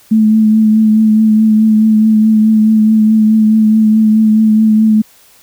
sine tone with vibrato, 217.4 Hz, A3, 21 cents flat, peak -5 dBFS, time 0.11-5.02 s, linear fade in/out 10 ms, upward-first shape triangle, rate 4.7 Hz, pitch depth 27 cents each way, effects white hiss -45 dBFS RMS until 5.42 s

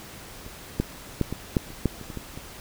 clicks, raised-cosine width 3 ms, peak -27 / -9 / -9 / -16 / -7 / -28 / -8 / -26 / -23 / -20 / -24 dBFS, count 11, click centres 0.464 / 0.8 / 1.213 / 1.326 / 1.568 / 1.704 / 1.857 / 2.013 / 2.102 / 2.173 / 2.375 s, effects pink hiss -43 dBFS RMS until 2.6 s

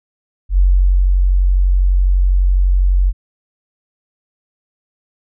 sine tone with ADSR envelope, 46 Hz, F#1, 9 cents flat, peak -7 dBFS, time 0.49-3.13 s, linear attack 88 ms, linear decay 500 ms, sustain -2 dB, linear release 47 ms, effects none

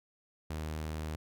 sawtooth tone, 77.78 Hz, D#2, in tune, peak -32 dBFS, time 0.5-1.16 s, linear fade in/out 5 ms, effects none

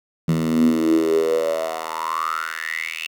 10% pulse tone with high-pass filter sweep, 80.6 Hz, E2, 38 cents flat, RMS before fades -21 dBFS, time 0.28-3.07 s, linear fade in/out 5 ms, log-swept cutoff 170 to 2700 Hz, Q 9.7, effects none

